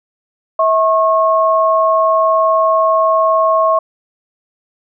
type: tone pair together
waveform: sine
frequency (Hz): 647 / 1088.1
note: E5 / C#6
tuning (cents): -32 / -33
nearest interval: major sixth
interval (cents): 899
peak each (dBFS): -12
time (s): 0.59-3.79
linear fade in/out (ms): 5
effects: none